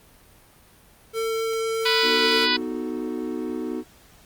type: tone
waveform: square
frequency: 449.3 Hz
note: A4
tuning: 36 cents sharp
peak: -24 dBFS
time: 1.13-2.48 s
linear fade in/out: 50 ms
type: harmonic tone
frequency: 493.9 Hz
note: B4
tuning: in tune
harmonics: 2 / 3 / 4 / 5 / 6 / 7 / 8 / 9 / 10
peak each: -28 / -28 / -28 / -28 / -28 / -28 / -28 / -28 / -28 dBFS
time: 1.85-2.57 s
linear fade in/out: 10 ms
type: chord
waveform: triangle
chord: B dominant seventh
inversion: none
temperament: equal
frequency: 246.9 / 311.1 / 370 / 440 Hz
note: B3 / D#4 / F#4 / A4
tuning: 0 / 0 / 0 / 0 cents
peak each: -29 / -29 / -30 / -34 dBFS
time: 2.02-3.84 s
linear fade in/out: 50 ms
effects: pink hiss -53 dBFS RMS until 4.25 s + Opus 32 kbps